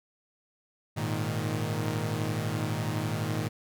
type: chord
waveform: sawtooth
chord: Ab suspended second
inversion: none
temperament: equal with one note detuned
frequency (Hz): 104.61 / 116.54 / 155.56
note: Ab2 / Bb2 / Eb3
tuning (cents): +13 / 0 / 0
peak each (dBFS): -29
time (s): 0.96-3.49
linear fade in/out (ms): 20
effects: none